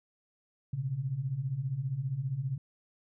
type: beating tone pair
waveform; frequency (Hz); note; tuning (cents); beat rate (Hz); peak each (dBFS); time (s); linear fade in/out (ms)
sine; 122.3 / 137.3; B2 / C#3; -16 / -16; 15; -36 / -32; 0.73-2.58; 5
effects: none